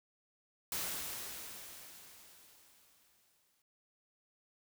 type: noise with exponential decay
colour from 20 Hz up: white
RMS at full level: -37 dBFS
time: 0.72-3.62 s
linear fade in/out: 2 ms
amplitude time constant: 630 ms
effects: none